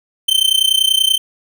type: tone with amplitude modulation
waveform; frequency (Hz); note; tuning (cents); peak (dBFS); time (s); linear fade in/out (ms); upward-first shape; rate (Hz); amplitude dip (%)
45% pulse; 3100; G7; -20; -7; 0.28-1.18; 10; sine; 30.3; 90
effects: none